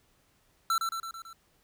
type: tone with echo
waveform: square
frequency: 1341 Hz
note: E6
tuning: 29 cents sharp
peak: -25 dBFS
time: 0.7-0.78 s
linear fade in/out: 2 ms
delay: 110 ms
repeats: 5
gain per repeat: -4 dB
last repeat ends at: 1.33 s
effects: pink hiss -68 dBFS RMS until 1.63 s